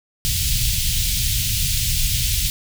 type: band-stop noise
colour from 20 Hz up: pink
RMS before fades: -20 dBFS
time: 0.25-2.5 s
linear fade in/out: 0 ms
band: 130 to 2900 Hz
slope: 24 dB/octave
effects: none